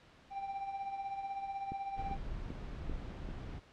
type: tone with tremolo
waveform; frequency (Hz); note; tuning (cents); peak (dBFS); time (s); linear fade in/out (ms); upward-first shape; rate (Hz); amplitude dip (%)
triangle; 787; G5; +7; -33; 0.3-2.18; 50; triangle; 16; 65
type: click train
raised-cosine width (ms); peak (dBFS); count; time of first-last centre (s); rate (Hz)
3; -29; 5; 1.72-3.289; 2.55
type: noise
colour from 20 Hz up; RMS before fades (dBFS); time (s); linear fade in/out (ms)
brown; -42; 1.96-3.6; 20
effects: pink hiss -61 dBFS RMS until 3.72 s + low-pass 4000 Hz 12 dB/octave